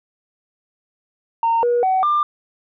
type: tone with pitch steps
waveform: sine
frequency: 918 / 481.2 / 754 / 1194 Hz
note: A#5 / B4 / F#5 / D6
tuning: -27 / -45 / +32 / +28 cents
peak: -13 dBFS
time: 1.43-2.23 s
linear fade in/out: 2 ms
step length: 200 ms
effects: tanh soft clip ceiling -11 dBFS